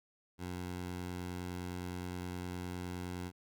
15% pulse tone, 89.7 Hz, F2, 47 cents sharp, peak -33 dBFS, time 0.38-3.32 s, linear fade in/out 50 ms, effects none

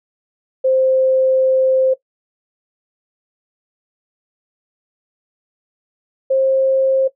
sine tone pair in turn, 523.3 / 531.8 Hz, C5 / C5, 0 / +28 cents, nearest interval unison, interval 28 cents, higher second, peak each -11 dBFS, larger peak neither, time 0.64-1.94 / 6.3-7.08 s, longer first, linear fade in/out 10 ms, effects noise-tail reverb RT60 0.1 s tail -17 dB re dry

